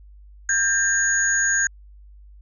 sine tone cluster, 1594 / 1785 / 6700 Hz, G6 / A6 / G#8, +28 / +24 / +14 cents, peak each -20 / -28 / -21 dBFS, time 0.49-1.67 s, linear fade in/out 2 ms, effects added 50 Hz sine -43 dBFS peak until 2.41 s

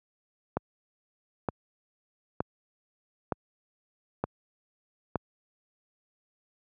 click train, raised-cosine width 1 ms, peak -13 dBFS, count 6, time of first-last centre 0.57-5.157 s, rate 1.09 Hz, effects high-pass 80 Hz 12 dB/octave

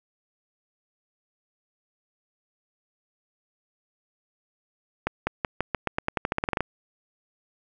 accelerating click train, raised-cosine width 0.5 ms, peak -9 dBFS, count 17, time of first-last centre 5.07-6.606 s, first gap 200 ms, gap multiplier 0.89, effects none

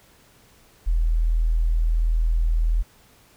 sine tone, 40.68 Hz, E1, 22 cents flat, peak -17 dBFS, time 0.86-2.83 s, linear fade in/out 20 ms, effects pink hiss -55 dBFS RMS until 3.36 s

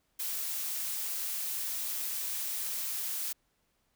blue noise, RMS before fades -35 dBFS, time 0.19-3.33 s, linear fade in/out 10 ms, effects pink hiss -75 dBFS RMS until 3.95 s

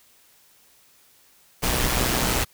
pink noise with amplitude modulation, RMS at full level -20 dBFS, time 1.62-2.45 s, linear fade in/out 20 ms, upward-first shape sine, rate 123 Hz, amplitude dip 55%, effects white hiss -57 dBFS RMS until 2.53 s

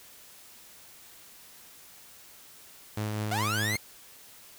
sawtooth tone with tremolo, 106.4 Hz, G#2, 42 cents sharp, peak -25 dBFS, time 2.97-3.76 s, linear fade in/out 5 ms, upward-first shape triangle, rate 5 Hz, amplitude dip 25%
sawtooth linear sweep, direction up, 672 to 2168 Hz, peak -25 dBFS, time 3.31-3.77 s, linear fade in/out 5 ms
effects white hiss -52 dBFS RMS until 4.58 s

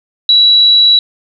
sine tone, 3916 Hz, B7, 15 cents flat, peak -4 dBFS, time 0.29-0.99 s, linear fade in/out 2 ms, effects none

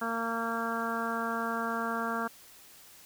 harmonic tone, 229.4 Hz, A#3, 28 cents flat, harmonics 1 / 2 / 3 / 4 / 5 / 6 / 7, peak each -36 / -39 / -38 / -39 / -37 / -36 / -39 dBFS, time 0.01-2.28 s, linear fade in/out 10 ms, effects white hiss -54 dBFS RMS until 3.05 s

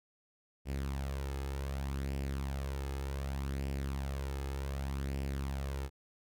sawtooth tone with flanger, 68.4 Hz, C#2, 23 cents flat, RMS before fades -37 dBFS, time 0.65-5.9 s, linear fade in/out 50 ms, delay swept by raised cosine 0.38 to 2.38 ms, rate 0.66 Hz, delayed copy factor +0.5, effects none

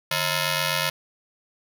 5% pulse ring-modulated tone, 390.1 Hz, G4, 8 cents flat, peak -8 dBFS, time 0.11-0.9 s, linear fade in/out 5 ms, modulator 239 Hz, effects none

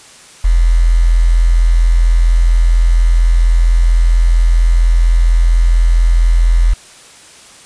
sine tone with quantisation, 42.16 Hz, E1, 40 cents sharp, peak -6 dBFS, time 0.44-6.74 s, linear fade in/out 10 ms, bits 5, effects white hiss -39 dBFS RMS until 7.65 s + resampled to 22050 Hz

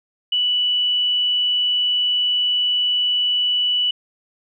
sine tone, 2960 Hz, F#7, in tune, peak -16 dBFS, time 0.32-3.91 s, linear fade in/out 5 ms, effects none

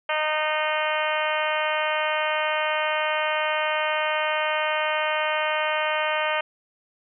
harmonic tone, 307.6 Hz, D#4, 20 cents flat, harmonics 2 / 3 / 4 / 5 / 6 / 7 / 8 / 9 / 10, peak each -27 / -29 / -30 / -31 / -32 / -32 / -33 / -34 / -34 dBFS, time 0.09-6.41 s, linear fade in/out 5 ms, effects none

